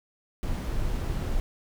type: noise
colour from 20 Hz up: brown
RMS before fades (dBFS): -28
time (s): 0.43-1.4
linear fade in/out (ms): 0
effects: none